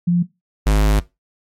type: tone pair in turn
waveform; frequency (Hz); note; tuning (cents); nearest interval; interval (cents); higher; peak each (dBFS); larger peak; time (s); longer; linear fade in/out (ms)
sine / square; 174.61 / 51.91; F3 / G#1; 0 / 0; octave + major sixth; 2100; first; -12; neither; 0.07-0.23 / 0.66-1; second; 10
effects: noise-tail reverb RT60 0.2 s tail -17 dB re dry + MP3 64 kbps